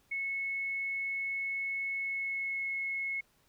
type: tone with pitch glide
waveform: sine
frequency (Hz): 2196 to 2181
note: C#7 to C#7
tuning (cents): -17 to -29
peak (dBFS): -32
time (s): 0.11-3.21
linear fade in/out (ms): 10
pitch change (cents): -12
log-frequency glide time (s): 1.97-2.69
effects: pink hiss -69 dBFS RMS until 3.48 s